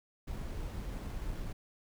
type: noise with sample-and-hold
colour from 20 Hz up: brown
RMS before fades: -39 dBFS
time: 0.27-1.53 s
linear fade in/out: 10 ms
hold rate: 8820 Hz
effects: none